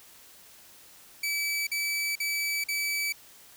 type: tone bursts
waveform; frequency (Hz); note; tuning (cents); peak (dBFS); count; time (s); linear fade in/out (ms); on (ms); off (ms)
sawtooth; 2300; D7; -37; -24; 4; 1.23-3.125; 5; 440; 45
effects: white hiss -53 dBFS RMS until 3.56 s